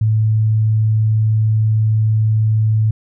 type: tone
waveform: sine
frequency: 109.2 Hz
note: A2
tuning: 13 cents flat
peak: -11 dBFS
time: 0.01-2.91 s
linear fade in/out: 5 ms
effects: none